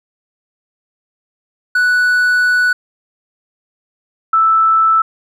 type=tone pair in turn; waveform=triangle / sine; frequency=1480 / 1318.5 Hz; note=F#6 / E6; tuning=0 / 0 cents; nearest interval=major second; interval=200 cents; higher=first; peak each=-8 dBFS; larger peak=neither; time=1.75-2.73 / 4.33-5.02 s; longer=first; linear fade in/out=5 ms; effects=none